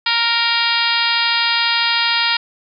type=harmonic tone with a mistuned harmonic; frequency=466.2 Hz; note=A#4; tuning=in tune; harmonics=2 / 3 / 4 / 5 / 6 / 7 / 8 / 9 / 10; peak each=-23 / -23 / -23 / -23 / -23 / -23 / -23 / -23 / -23 dBFS; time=0.06-2.37 s; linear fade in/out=5 ms; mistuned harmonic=10; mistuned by=+64 cents; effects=none